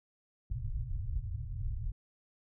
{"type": "low-pass noise", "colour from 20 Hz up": "pink", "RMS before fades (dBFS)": -36, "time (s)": [0.5, 1.92], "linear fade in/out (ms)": 2, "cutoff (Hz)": 130, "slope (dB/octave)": 96, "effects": []}